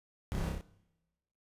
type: noise with echo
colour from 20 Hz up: brown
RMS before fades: -35 dBFS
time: 0.32-0.49 s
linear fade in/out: 0 ms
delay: 30 ms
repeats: 4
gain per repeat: -2 dB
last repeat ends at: 0.61 s
effects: noise-tail reverb RT60 1.0 s tail -20 dB re dry + resampled to 32000 Hz